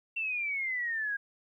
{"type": "exponential sweep", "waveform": "sine", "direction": "down", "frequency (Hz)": [2715, 1615], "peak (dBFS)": -30, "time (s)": [0.16, 1.17], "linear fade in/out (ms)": 10, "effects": ["12-bit"]}